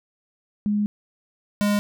sine / square tone pair in turn, 207.7 / 205.7 Hz, G#3 / G#3, 0 / -16 cents, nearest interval unison, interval 16 cents, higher first, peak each -19 dBFS, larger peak neither, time 0.66-0.86 / 1.61-1.79 s, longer first, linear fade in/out 0 ms, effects none

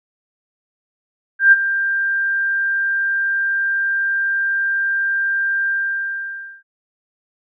sine tone with ADSR envelope, 1588 Hz, G6, 22 cents sharp, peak -4 dBFS, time 1.39-6.63 s, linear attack 130 ms, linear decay 30 ms, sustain -12 dB, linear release 940 ms, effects none

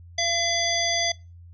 harmonic tone with a mistuned harmonic, 682 Hz, F5, 41 cents flat, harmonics 1 / 3 / 5 / 7 / 9, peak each -28 / -28 / -28 / -28 / -28 dBFS, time 0.18-1.12 s, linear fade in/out 5 ms, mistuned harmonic 3, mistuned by -16 cents, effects noise-tail reverb RT60 0.3 s tail -24 dB re dry + added 86 Hz sine -43 dBFS peak until 1.53 s

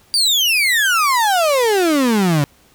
35% pulse exponential sweep, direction down, 4774 to 138.59 Hz, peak -11 dBFS, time 0.14-2.44 s, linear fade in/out 0 ms, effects pink hiss -52 dBFS RMS until 2.74 s

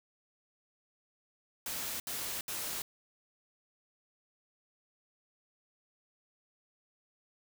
white noise bursts, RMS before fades -38 dBFS, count 3, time 1.66-2.82 s, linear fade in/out 2 ms, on 340 ms, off 70 ms, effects none

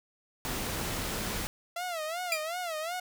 pink noise, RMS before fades -34 dBFS, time 0.45-1.47 s, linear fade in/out 0 ms
sawtooth tone with vibrato, 670 Hz, E5, 28 cents sharp, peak -29 dBFS, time 1.76-3 s, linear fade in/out 5 ms, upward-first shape sine, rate 2.7 Hz, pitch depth 150 cents each way
sawtooth tone with exponential decay, 2400 Hz, D7, 37 cents sharp, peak -20 dBFS, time 2.32-2.48 s, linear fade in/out 1 ms, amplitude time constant 33 ms
effects none

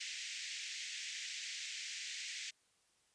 pink band-pass noise, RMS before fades -45 dBFS, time 0-2.51 s, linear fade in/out 10 ms, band 1900 to 7600 Hz, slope 48 dB/octave, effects white hiss -74 dBFS RMS until 3.14 s + resampled to 22050 Hz

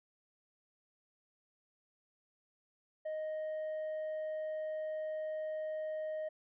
sine tone with tanh clipping, 622.3 Hz, D#5, in tune, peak -37 dBFS, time 3.05-6.29 s, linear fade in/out 10 ms, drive 3 dB, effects none

